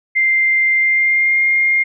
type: tone with pitch glide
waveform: sine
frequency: 2093 to 2122 Hz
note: C7 to C7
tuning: 0 to +24 cents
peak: -11 dBFS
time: 0.15-1.84 s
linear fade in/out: 20 ms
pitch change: +24 cents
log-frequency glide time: 0.76-1.41 s
effects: none